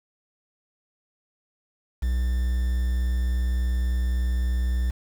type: tone with quantisation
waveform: triangle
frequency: 61.74 Hz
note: B1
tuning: in tune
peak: -19 dBFS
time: 2.02-4.91 s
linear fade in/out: 10 ms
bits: 7
effects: none